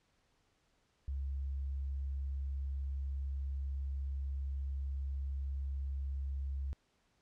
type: tone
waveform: sine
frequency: 68.3 Hz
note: C#2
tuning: 25 cents flat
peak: -35 dBFS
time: 1.08-6.73 s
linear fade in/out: 0 ms
effects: pink hiss -75 dBFS RMS until 7.21 s + low-pass 7000 Hz 12 dB/octave